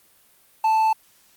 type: tone with quantisation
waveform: triangle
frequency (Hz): 880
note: A5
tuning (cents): 0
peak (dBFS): -14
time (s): 0.64-0.93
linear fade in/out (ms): 5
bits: 7
effects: white hiss -57 dBFS RMS until 1.36 s + Opus 32 kbps